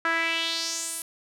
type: tone with band-pass filter sweep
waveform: sawtooth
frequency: 330.1 Hz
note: E4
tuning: 2 cents sharp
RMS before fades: -28 dBFS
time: 0.05-1.02 s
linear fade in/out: 2 ms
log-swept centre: 1500 to 11000 Hz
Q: 3.2
effects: none